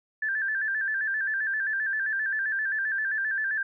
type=tone with vibrato; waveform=sine; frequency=1661.2 Hz; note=G#6; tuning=in tune; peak=-25 dBFS; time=0.22-3.63 s; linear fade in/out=5 ms; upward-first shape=square; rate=7.6 Hz; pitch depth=81 cents each way; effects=none